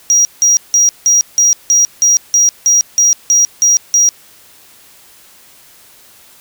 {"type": "tone bursts", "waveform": "triangle", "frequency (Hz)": 5730, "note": "F8", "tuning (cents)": 44, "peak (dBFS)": -5, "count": 13, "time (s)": [0.1, 4.09], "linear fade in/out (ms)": 0, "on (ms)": 150, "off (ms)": 170, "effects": ["white hiss -43 dBFS RMS until 6.4 s"]}